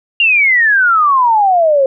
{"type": "exponential sweep", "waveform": "sine", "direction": "down", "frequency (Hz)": [2829, 523.3], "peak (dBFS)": -7, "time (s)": [0.2, 1.86], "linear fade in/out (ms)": 2, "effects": []}